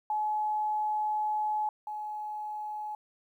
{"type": "tone pair in turn", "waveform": "sine", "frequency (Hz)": [851, 847.7], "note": ["G#5", "G#5"], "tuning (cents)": [42, 35], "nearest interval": "unison", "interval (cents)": 7, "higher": "first", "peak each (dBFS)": [-27, -34], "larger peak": "first", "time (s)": [[0.1, 1.69], [1.87, 2.95]], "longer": "first", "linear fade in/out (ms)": 2, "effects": ["11-bit"]}